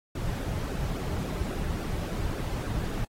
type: noise with flanger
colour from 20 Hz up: brown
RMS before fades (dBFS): -31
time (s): 0.15-3.05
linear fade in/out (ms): 5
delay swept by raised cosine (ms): 0.94 to 4.24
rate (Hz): 3.6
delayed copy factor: -0.6
effects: AAC 48 kbps